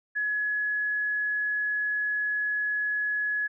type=tone; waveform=sine; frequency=1691 Hz; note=G#6; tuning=31 cents sharp; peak=-25 dBFS; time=0.15-3.48 s; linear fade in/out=20 ms; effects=none